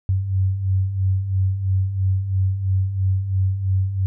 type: beating tone pair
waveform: sine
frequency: 93 / 96 Hz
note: F#2 / G2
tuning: +9 / -36 cents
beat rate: 3 Hz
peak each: -25 / -18 dBFS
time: 0.09-4.06 s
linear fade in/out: 0 ms
effects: none